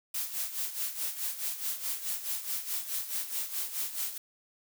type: noise with tremolo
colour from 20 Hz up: blue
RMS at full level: -32 dBFS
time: 0.14-4.18 s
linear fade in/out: 5 ms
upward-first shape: sine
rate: 4.7 Hz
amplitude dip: 70%
effects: none